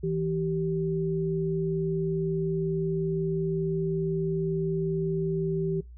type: tone pair together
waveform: sine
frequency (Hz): 162.2 / 387.6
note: E3 / G4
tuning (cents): -28 / -20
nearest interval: octave + minor third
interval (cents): 1508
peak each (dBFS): -28 / -28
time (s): 0.03-5.81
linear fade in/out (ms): 10
effects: noise-tail reverb RT60 0.2 s tail -22 dB re dry + added 60 Hz sine -43 dBFS peak until 5.97 s